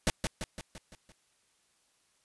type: noise with echo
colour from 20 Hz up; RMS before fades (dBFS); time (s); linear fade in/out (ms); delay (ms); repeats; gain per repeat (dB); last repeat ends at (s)
pink; -26; 0.07-0.1; 0; 170; 6; -5; 1.12
effects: white hiss -71 dBFS RMS until 2.24 s + resampled to 24000 Hz